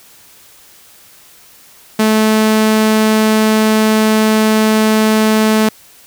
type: tone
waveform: sawtooth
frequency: 217.4 Hz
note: A3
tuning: 21 cents flat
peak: -5 dBFS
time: 1.99-5.69 s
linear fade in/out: 5 ms
effects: white hiss -43 dBFS RMS until 6.06 s